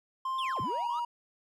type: tone with pitch glide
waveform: triangle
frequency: 1051 to 952.7 Hz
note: C6 to A#5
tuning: +7 to +37 cents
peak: -28 dBFS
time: 0.25-1.05 s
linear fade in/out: 5 ms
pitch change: -170 cents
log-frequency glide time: 0.61-0.72 s
type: linear two-way sweep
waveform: triangle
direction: down then up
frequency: 3631 to 87.31 to 1332 Hz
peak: -34 dBFS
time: 0.38-1 s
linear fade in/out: 10 ms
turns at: 0.61 s
effects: tanh soft clip ceiling -20 dBFS